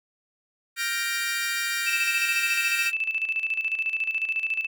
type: chord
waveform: sawtooth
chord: G minor seventh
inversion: third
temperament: equal with one note detuned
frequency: 1396.9 / 1568 / 1864.7 / 2359 Hz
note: F6 / G6 / Bb6 / D7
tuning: 0 / 0 / 0 / +7 cents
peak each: -29 / -30 / -26 / -27 dBFS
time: 0.76-2.92 s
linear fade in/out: 50 ms
type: tone with tremolo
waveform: sine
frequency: 2637 Hz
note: E7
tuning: in tune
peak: -22 dBFS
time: 1.86-4.67 s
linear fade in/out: 20 ms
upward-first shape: square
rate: 14 Hz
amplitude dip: 65%
effects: none